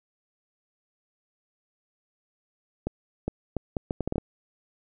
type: accelerating click train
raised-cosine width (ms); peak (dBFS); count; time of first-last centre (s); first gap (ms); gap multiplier
2; -14; 10; 2.87-4.182; 410; 0.7
effects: none